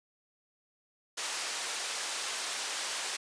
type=band-pass noise; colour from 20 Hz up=white; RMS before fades=-36 dBFS; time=1.17-3.17 s; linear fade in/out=10 ms; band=530 to 7400 Hz; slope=12 dB/octave; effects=resampled to 22050 Hz